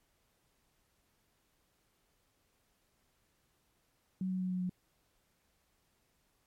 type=tone with pitch steps; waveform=sine; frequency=187 / 185.6 / 184.21 / 182.83 / 181.47 Hz; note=F#3 / F#3 / F#3 / F#3 / F#3; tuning=+19 / +6 / -7 / -20 / -33 cents; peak=-32 dBFS; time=4.21-4.695 s; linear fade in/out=2 ms; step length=97 ms; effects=pink hiss -75 dBFS RMS until 6.46 s + MP3 64 kbps